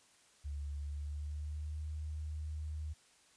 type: tone with pitch glide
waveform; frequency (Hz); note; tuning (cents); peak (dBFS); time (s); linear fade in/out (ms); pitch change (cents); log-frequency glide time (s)
sine; 72 to 76.72; D2 to D#2; -34 to -24; -38; 0.44-2.94; 20; +110; 0.75-1.84
effects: white hiss -66 dBFS RMS until 3.36 s + resampled to 22050 Hz